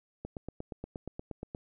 click train, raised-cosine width 2 ms, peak -25 dBFS, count 12, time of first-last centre 0.25-1.549 s, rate 8.47 Hz, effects none

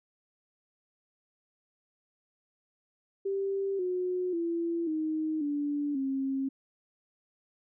sine tone with pitch steps, 392 / 363.6 / 337.3 / 312.9 / 290.3 / 269.3 Hz, G4 / F#4 / E4 / D#4 / D4 / C#4, 0 / -30 / +40 / +10 / -20 / -50 cents, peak -28 dBFS, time 3.25-6.49 s, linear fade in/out 10 ms, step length 540 ms, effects none

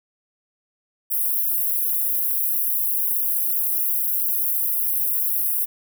white high-pass noise, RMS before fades -22 dBFS, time 1.1-5.66 s, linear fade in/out 20 ms, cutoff 11000 Hz, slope 48 dB/octave, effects none

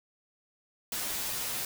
white noise with comb filter, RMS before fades -34 dBFS, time 0.92-1.65 s, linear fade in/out 2 ms, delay 11 ms, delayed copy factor -0.7, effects none

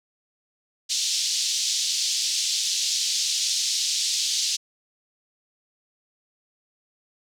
white band-pass noise, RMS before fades -25 dBFS, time 0.89-4.57 s, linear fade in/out 20 ms, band 3500 to 6400 Hz, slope 24 dB/octave, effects none

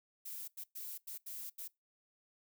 violet noise bursts at uneven times, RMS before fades -45 dBFS, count 6, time 0.25-0.48 / 0.57-0.64 / 0.75-0.98 / 1.07-1.18 / 1.26-1.5 / 1.58-1.68 s, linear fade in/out 10 ms, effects noise-tail reverb RT60 0.2 s tail -22 dB re dry

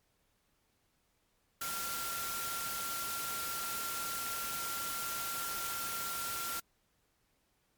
sine tone in noise, 1374 Hz, F6, 29 cents flat, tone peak -40 dBFS, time 1.61-6.6 s, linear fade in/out 5 ms, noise white, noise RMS -39 dBFS, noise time 1.61-6.6 s, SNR -4 dB, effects pink hiss -75 dBFS RMS until 7.77 s + MP3 96 kbps

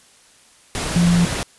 sine tone in noise, 173.2 Hz, F3, 14 cents flat, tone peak -12 dBFS, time 0.96-1.25 s, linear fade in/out 0 ms, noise pink, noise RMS -24 dBFS, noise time 0.75-1.43 s, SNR +9 dB, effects white hiss -51 dBFS RMS until 1.58 s + resampled to 24000 Hz

